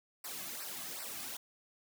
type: noise with flanger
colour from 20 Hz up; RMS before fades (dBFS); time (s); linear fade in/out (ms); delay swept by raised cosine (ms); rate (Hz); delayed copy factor
white; -43; 0.24-1.37; 5; 0.29 to 2.19; 2.6; -0.85
effects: none